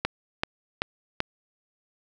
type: click train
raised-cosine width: 0.3 ms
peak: -8 dBFS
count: 4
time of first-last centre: 0.05-1.204 s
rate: 2.6 Hz
effects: none